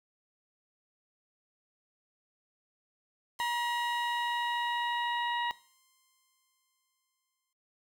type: tone with exponential decay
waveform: 5% pulse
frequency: 1046.5 Hz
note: C6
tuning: in tune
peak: -31 dBFS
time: 3.39-7.53 s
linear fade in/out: 1 ms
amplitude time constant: 900 ms
type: harmonic tone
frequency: 954 Hz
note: A#5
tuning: 40 cents sharp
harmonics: 1 / 2 / 3 / 4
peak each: -30 / -36 / -40 / -42 dBFS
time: 3.4-5.51 s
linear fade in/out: 0 ms
effects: noise-tail reverb RT60 0.4 s tail -18 dB re dry